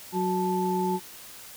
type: tone cluster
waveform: sine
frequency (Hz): 184.3 / 367.9 / 876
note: F#3 / F#4 / A5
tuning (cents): -7 / -10 / -8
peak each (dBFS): -28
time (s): 0.12-1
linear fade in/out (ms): 50
effects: white hiss -45 dBFS RMS until 1.56 s